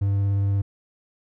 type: tone with vibrato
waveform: triangle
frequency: 99.4 Hz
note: G2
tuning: 25 cents sharp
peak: -17 dBFS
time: 0.01-0.62 s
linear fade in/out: 10 ms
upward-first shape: square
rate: 17 Hz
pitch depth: 8 cents each way
effects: none